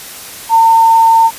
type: tone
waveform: sine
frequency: 906 Hz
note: A#5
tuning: 50 cents flat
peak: -4 dBFS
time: 0.49-1.31 s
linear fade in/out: 50 ms
effects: white hiss -29 dBFS RMS until 1.38 s + resampled to 32000 Hz